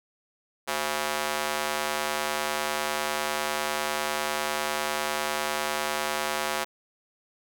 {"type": "tone with high-pass filter", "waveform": "square", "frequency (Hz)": 75, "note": "D2", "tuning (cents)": 37, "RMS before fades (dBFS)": -29, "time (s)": [0.67, 6.65], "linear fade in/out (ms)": 20, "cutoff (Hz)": 720, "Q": 0.78, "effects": []}